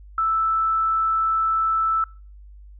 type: tone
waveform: sine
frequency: 1318.5 Hz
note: E6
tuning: in tune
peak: -18 dBFS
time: 0.18-2.04 s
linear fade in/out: 2 ms
effects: noise-tail reverb RT60 0.4 s tail -26 dB re dry + added 50 Hz sine -41 dBFS peak until 2.79 s